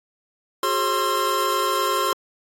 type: tone cluster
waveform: square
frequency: 368 / 419.4 / 541 / 1056 / 1359 Hz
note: F#4 / G#4 / C#5 / C6 / F6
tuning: -9 / +17 / -42 / +16 / -48 cents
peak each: -29 / -29 / -30 / -23 / -29 dBFS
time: 0.63-2.13 s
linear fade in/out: 2 ms
effects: AAC 48 kbps